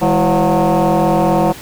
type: tone with frequency modulation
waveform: sine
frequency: 200 Hz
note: G3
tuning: 35 cents sharp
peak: -8 dBFS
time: 0.01-1.53 s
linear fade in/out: 20 ms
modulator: 178 Hz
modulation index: 4.1
effects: tanh soft clip ceiling -8 dBFS + pink hiss -33 dBFS RMS until 1.61 s